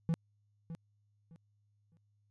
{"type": "tone with echo", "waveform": "triangle", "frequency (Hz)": 164.81, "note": "E3", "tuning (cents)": 0, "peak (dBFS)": -26, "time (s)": [0.09, 0.14], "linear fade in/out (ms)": 0, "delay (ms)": 610, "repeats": 3, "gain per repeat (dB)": -12, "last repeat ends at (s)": 1.97, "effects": ["added 103 Hz sine -70 dBFS peak until 2.3 s", "resampled to 24000 Hz"]}